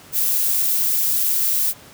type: noise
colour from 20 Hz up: violet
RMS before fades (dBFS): -19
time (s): 0.12-1.74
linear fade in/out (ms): 50
effects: pink hiss -44 dBFS RMS until 1.93 s + high-pass 80 Hz 12 dB/octave